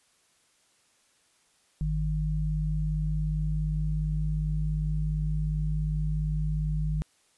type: tone pair together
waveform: sine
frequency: 51.42 / 154.1 Hz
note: G#1 / D#3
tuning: -17 / -16 cents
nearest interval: octave + perfect fifth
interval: 1901 cents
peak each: -28 dBFS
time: 1.81-7.02 s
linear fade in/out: 0 ms
effects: white hiss -66 dBFS RMS until 7.37 s + resampled to 24000 Hz